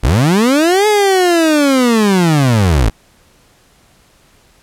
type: linear two-way sweep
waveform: 30% pulse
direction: up then down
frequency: 47.36 to 429.4 to 47.36 Hz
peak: -6 dBFS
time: 0.03-2.9 s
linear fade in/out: 10 ms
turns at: 0.87 s
effects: pink hiss -50 dBFS RMS until 4.62 s + low-pass 12000 Hz 12 dB/octave